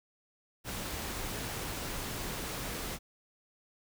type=noise; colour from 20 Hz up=pink; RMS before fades=-38 dBFS; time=0.64-2.99 s; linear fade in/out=50 ms; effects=none